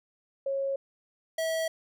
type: tone pair in turn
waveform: sine / square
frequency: 547 / 648.2 Hz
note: C#5 / E5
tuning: -23 / -29 cents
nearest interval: minor third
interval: 294 cents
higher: second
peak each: -27 / -28 dBFS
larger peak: first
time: 0.46-0.76 / 1.38-1.68 s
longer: neither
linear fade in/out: 5 ms
effects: none